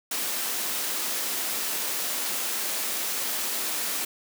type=high-pass noise; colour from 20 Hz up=white; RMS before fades=-29 dBFS; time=0.11-4.05 s; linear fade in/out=5 ms; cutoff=200 Hz; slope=24 dB/octave; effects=none